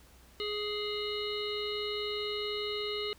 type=harmonic tone; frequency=417.8 Hz; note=G#4; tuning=10 cents sharp; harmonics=1 / 3 / 5 / 7 / 9 / 10; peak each=-35 / -44 / -43 / -40 / -41 / -42 dBFS; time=0.4-3.13 s; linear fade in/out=0 ms; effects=added 61 Hz sine -59 dBFS peak until 3.18 s + pink hiss -60 dBFS RMS until 3.18 s